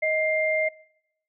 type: tone pair together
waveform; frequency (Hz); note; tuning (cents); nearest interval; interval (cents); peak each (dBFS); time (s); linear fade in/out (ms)
sine; 627.2 / 2100; D#5 / C7; +14 / +6; octave + major sixth; 2092; -24; 0.02-0.69; 10
effects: noise-tail reverb RT60 0.8 s tail -23 dB re dry